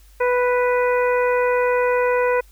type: harmonic tone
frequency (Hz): 493.9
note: B4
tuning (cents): 0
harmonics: 1 / 2 / 3 / 4 / 5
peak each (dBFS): -17 / -23 / -27 / -29 / -31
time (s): 0.2-2.41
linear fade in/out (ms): 10
effects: added 50 Hz sine -46 dBFS peak until 2.51 s + white hiss -56 dBFS RMS until 2.51 s

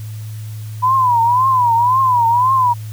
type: tone with vibrato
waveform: sine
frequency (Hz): 987.8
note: B5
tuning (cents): 0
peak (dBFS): -10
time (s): 0.82-2.74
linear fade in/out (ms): 20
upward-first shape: triangle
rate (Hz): 1.9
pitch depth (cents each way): 150
effects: added 108 Hz sine -25 dBFS peak until 2.92 s + white hiss -43 dBFS RMS until 2.92 s

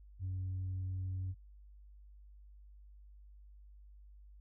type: tone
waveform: sine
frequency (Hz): 93.2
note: F#2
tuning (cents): +13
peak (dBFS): -34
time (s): 0.19-1.35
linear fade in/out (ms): 50
effects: tanh soft clip ceiling -34 dBFS + added 50 Hz sine -54 dBFS peak until 4.4 s

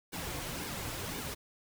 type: noise with flanger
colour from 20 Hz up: pink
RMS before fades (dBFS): -39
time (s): 0.12-1.35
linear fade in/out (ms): 20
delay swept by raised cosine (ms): 1.5 to 5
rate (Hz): 1.9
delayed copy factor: -0.6
effects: none

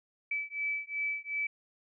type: beating tone pair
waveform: sine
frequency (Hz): 2303 / 2305.7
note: D7 / D7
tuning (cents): -34 / -32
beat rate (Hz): 2.7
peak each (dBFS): -35 / -35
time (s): 0.31-1.47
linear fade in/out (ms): 5
effects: none

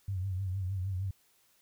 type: tone with vibrato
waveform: sine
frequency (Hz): 94.6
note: F#2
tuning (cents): +39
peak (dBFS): -31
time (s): 0.08-1.11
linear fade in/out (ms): 5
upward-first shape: triangle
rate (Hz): 6.5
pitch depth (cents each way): 97
effects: white hiss -68 dBFS RMS until 1.61 s

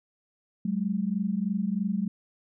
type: tone pair together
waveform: sine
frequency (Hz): 188.78 / 211.9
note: F#3 / G#3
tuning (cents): +35 / +35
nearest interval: major second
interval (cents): 200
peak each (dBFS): -28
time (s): 0.65-2.08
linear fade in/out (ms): 5
effects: none

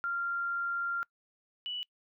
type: tone pair in turn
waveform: sine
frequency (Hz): 1388 / 2955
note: F6 / F#7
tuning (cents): -11 / -3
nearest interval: octave + minor second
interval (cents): 1308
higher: second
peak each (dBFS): -30 / -34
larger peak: first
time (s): 0.04-1.03 / 1.66-1.83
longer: first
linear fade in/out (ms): 0
effects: noise-tail reverb RT60 0.1 s tail -24 dB re dry

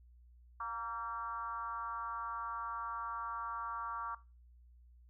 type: tone with frequency modulation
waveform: sine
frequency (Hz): 1150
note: D6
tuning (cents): -37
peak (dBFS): -37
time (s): 0.6-4.15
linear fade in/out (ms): 5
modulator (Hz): 220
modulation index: 1
effects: noise-tail reverb RT60 0.3 s tail -20 dB re dry + added 60 Hz sine -58 dBFS peak until 5.09 s

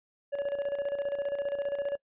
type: tone with tremolo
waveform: triangle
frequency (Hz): 566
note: C#5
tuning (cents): +36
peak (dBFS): -25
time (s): 0.32-1.97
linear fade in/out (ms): 20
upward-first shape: square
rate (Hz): 15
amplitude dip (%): 60
effects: noise-tail reverb RT60 0.1 s tail -24 dB re dry + resampled to 8000 Hz

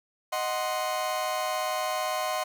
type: chord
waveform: 40% pulse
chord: C diminished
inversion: first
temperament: equal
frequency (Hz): 622.3 / 740 / 1046.5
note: Eb5 / Gb5 / C6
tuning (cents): 0 / 0 / 0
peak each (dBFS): -31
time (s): 0.32-2.44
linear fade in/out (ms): 10
effects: none

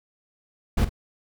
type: noise with echo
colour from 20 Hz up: brown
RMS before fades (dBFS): -19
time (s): 0.77-0.85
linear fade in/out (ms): 10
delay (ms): 44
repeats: 1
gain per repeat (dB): -13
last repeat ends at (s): 0.894
effects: none

